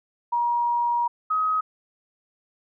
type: tone pair in turn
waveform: sine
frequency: 952 / 1265.6 Hz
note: A#5 / D#6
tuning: +36 / +29 cents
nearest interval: perfect fourth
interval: 493 cents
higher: second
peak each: -20 dBFS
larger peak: neither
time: 0.32-1.08 / 1.3-1.61 s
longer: first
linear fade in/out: 10 ms
effects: none